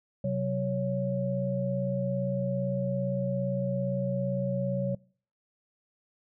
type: tone cluster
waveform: sine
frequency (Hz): 129.8 / 187.4 / 557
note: C3 / F#3 / C#5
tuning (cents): -13 / +22 / +8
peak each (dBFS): -31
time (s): 0.24-4.95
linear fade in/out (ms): 5
effects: noise-tail reverb RT60 0.5 s tail -25 dB re dry